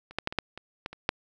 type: clicks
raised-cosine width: 0.3 ms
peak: -30 / -12 / -11 / -21 / -9 / -24 / -17 / -26 / -7 dBFS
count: 9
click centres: 0.11 / 0.186 / 0.274 / 0.325 / 0.387 / 0.576 / 0.861 / 0.93 / 1.091 s
effects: none